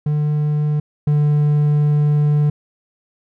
triangle tone pair in turn, 149.5 / 148.04 Hz, D3 / D3, +31 / +14 cents, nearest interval unison, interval 17 cents, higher first, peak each -13 / -10 dBFS, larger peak second, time 0.06-0.8 / 1.07-2.5 s, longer second, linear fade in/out 5 ms, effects none

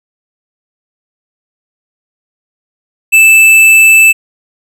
triangle tone with tanh clipping, 2637 Hz, E7, in tune, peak -3 dBFS, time 3.12-4.13 s, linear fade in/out 20 ms, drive 18 dB, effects none

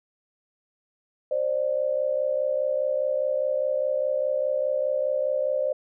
sine tone pair together, 530 / 594.9 Hz, C5 / D5, +22 / +22 cents, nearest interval major second, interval 200 cents, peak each -25 dBFS, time 1.31-5.73 s, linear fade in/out 5 ms, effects none

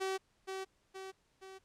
sawtooth tone with echo, 382.1 Hz, G4, 44 cents flat, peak -30 dBFS, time 0-0.18 s, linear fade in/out 20 ms, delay 470 ms, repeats 3, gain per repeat -5 dB, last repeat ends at 1.59 s, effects pink hiss -74 dBFS RMS until 1.64 s + low-pass 9000 Hz 12 dB/octave

